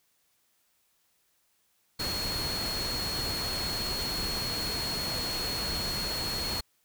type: tone in noise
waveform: sine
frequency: 4319 Hz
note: C#8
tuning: 46 cents flat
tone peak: -32 dBFS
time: 1.99-6.61 s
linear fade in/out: 10 ms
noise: pink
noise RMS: -35 dBFS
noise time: 1.99-6.61 s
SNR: 0 dB
effects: white hiss -71 dBFS RMS until 6.84 s